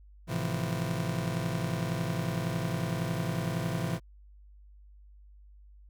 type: chord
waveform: 40% pulse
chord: F major seventh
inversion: first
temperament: just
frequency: 109.13 / 130.96 / 163.7 / 174.61 Hz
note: A2 / C3 / E3 / F3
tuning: -14 / +2 / -12 / 0 cents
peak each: -36 / -35 / -33 / -35 dBFS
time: 0.27-4 s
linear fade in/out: 50 ms
effects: added 50 Hz sine -51 dBFS peak until 5.89 s